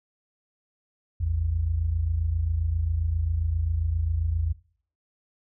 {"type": "tone pair together", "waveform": "sine", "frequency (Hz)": [55.2, 82.7], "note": ["A1", "E2"], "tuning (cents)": [6, 6], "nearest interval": "perfect fifth", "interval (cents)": 700, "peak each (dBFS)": [-29, -24], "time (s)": [1.2, 4.53], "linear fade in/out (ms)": 10, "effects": ["noise-tail reverb RT60 0.5 s tail -20 dB re dry"]}